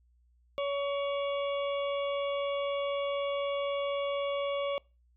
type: harmonic tone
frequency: 563 Hz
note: C#5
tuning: 27 cents sharp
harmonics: 1 / 2 / 4 / 5 / 6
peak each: -30 / -38 / -43 / -45 / -45 dBFS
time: 0.58-4.78 s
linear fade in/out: 0 ms
effects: noise-tail reverb RT60 0.3 s tail -25 dB re dry + added 60 Hz sine -63 dBFS peak until 5.16 s